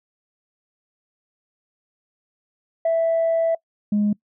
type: tone pair in turn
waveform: sine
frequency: 659.3 / 207.7 Hz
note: E5 / G#3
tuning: 0 / 0 cents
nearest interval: octave + minor sixth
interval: 2000 cents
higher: first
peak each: -15 dBFS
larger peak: neither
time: 2.85-3.55 / 3.92-4.13 s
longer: first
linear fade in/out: 5 ms
effects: noise-tail reverb RT60 0.1 s tail -24 dB re dry + tanh soft clip ceiling -14 dBFS